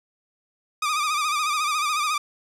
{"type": "tone with vibrato", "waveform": "sawtooth", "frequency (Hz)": 1209, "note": "D6", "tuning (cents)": 50, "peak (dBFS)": -18, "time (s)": [0.82, 2.18], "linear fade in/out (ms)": 5, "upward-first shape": "sine", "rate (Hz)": 14, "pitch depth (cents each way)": 75, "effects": ["low-pass 10000 Hz 12 dB/octave", "10-bit"]}